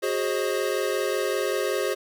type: chord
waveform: square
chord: Ab dominant seventh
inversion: third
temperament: equal with one note detuned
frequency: 370 / 415.3 / 532.4 / 622.3 Hz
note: Gb4 / Ab4 / C5 / Eb5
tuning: 0 / 0 / +30 / 0 cents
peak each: -30 / -29 / -29 / -34 dBFS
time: 0.02-1.95 s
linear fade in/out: 20 ms
effects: none